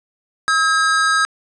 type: tone pair together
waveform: square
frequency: 1284.2 / 1618 Hz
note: E6 / G#6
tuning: -46 / -46 cents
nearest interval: major third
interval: 400 cents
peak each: -17 dBFS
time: 0.48-1.25 s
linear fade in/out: 0 ms
effects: resampled to 22050 Hz + 8-bit